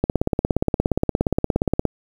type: click train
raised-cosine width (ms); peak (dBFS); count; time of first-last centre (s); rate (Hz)
2; -4; 32; 0.04-1.853; 17.1
effects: 7-bit